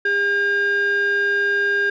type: tone pair together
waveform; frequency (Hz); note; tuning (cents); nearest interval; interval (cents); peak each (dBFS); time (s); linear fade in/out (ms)
sine; 403 / 1612; G4 / G6; +48 / +48; 2 octaves; 2400; -21 / -15; 0.05-1.9; 5
effects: tanh soft clip ceiling -14 dBFS